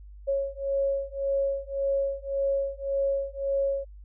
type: beating tone pair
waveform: sine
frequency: 550 / 551.8 Hz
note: C#5 / C#5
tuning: -14 / -8 cents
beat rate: 1.8 Hz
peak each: -28 dBFS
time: 0.27-3.85 s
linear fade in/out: 20 ms
effects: added 50 Hz sine -43 dBFS peak until 4.04 s

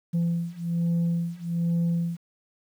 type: beating tone pair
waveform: sine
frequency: 169.1 / 170.3 Hz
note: E3 / F3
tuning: +44 / -43 cents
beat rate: 1.2 Hz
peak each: -25 / -24 dBFS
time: 0.13-2.17 s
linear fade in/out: 20 ms
effects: tanh soft clip ceiling -20 dBFS + 9-bit

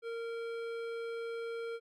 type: tone with hard clipping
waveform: sine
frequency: 461.9 Hz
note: A#4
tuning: 16 cents flat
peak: -39 dBFS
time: 0.02-1.8 s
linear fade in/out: 50 ms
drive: 13 dB
effects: none

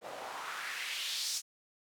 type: noise with band-pass filter sweep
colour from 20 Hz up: white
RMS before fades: -39 dBFS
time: 0.01-1.42 s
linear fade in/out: 50 ms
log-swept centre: 530 to 6200 Hz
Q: 2
effects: none

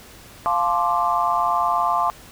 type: chord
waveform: sine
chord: D minor seventh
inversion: first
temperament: equal with one note detuned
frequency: 698.5 / 868.4 / 1046.5 / 1174.7 Hz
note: F5 / A5 / C6 / D6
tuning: 0 / -23 / 0 / 0 cents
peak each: -23 / -24 / -22 / -23 dBFS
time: 0.46-2.1 s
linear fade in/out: 0 ms
effects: pink hiss -44 dBFS RMS until 2.31 s

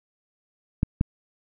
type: clicks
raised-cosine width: 5 ms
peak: -8 dBFS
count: 2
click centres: 0.831 / 1.011 s
effects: none

